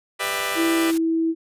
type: chord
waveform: 10% pulse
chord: E minor seventh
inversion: first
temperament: just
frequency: 395.6 / 494.4 / 593.3 / 659.3 Hz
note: G4 / B4 / D5 / E5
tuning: +16 / +2 / +18 / 0 cents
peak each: -22 dBFS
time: 0.19-0.92 s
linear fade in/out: 20 ms
type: noise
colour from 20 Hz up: white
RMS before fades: -34 dBFS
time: 0.22-0.98 s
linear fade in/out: 5 ms
type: tone with pitch glide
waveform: sine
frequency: 330.6 to 326.6 Hz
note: E4 to E4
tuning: +5 to -16 cents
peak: -18 dBFS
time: 0.55-1.35 s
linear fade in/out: 50 ms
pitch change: -21 cents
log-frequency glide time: 0.74-1 s
effects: resampled to 32000 Hz